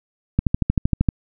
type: click train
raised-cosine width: 5 ms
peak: -4 dBFS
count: 10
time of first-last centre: 0.39-1.088 s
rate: 12.9 Hz
effects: none